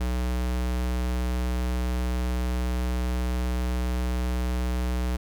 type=tone; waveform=square; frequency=61.74 Hz; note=B1; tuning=in tune; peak=-25 dBFS; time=0-5.17 s; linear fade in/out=10 ms; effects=none